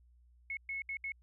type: tone bursts at uneven times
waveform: sine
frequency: 2190 Hz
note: C#7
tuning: 22 cents flat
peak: -36 dBFS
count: 4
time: 0.5-0.57 / 0.69-0.82 / 0.89-0.97 / 1.04-1.12 s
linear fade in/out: 2 ms
effects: added 60 Hz sine -61 dBFS peak until 1.22 s